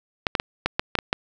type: clicks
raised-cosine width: 0.3 ms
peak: -4 dBFS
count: 8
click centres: 0.268 / 0.352 / 0.399 / 0.66 / 0.795 / 0.953 / 0.988 / 1.129 s
effects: none